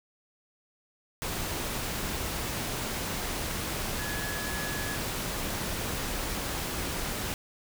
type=tone in noise; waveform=sine; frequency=1692 Hz; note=G#6; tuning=32 cents sharp; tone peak=-37 dBFS; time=3.99-4.96 s; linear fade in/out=0 ms; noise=pink; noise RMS=-33 dBFS; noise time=1.22-7.34 s; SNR=-7 dB; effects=none